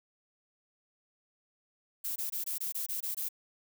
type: noise bursts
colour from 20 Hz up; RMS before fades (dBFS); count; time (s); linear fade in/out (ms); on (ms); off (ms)
violet; -35; 9; 2.04-3.288; 10; 120; 21
effects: none